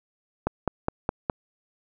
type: click train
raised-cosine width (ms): 1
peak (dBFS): -9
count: 5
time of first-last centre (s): 0.47-1.298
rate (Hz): 4.83
effects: none